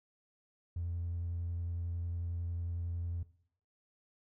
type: tone with vibrato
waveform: triangle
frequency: 85.8 Hz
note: F2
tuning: 30 cents flat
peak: -31 dBFS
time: 0.76-3.23 s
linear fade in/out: 5 ms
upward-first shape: sine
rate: 11 Hz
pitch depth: 14 cents each way
effects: noise-tail reverb RT60 0.6 s tail -20 dB re dry + tanh soft clip ceiling -31 dBFS